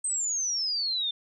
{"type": "exponential sweep", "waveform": "sine", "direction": "down", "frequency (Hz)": [8420, 3542], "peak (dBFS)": -26, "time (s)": [0.04, 1.11], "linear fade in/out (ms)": 5, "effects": []}